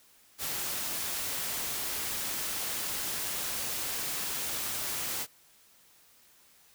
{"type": "noise", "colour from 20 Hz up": "white", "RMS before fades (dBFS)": -34, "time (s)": [0.38, 5.27], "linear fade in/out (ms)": 50, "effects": ["white hiss -61 dBFS RMS until 6.74 s"]}